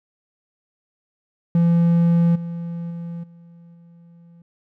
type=tone with level steps; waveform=triangle; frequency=169.8 Hz; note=F3; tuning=48 cents flat; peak=-11 / -24 / -26 / -41 / -43 dBFS; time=1.55-4.42 s; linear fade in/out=2 ms; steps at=2.35 / 2.9 / 3.23 / 3.74 s; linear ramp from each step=10 ms; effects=none